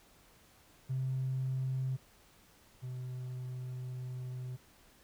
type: tone pair in turn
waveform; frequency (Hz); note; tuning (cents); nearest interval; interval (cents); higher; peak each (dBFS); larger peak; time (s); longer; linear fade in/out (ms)
triangle; 131 / 126.68; C3 / B2; +2 / +44; minor second; 58; first; -28 / -36; first; 0.89-1.97 / 2.82-4.57; second; 20
effects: tanh soft clip ceiling -29 dBFS + pink hiss -63 dBFS RMS until 5.03 s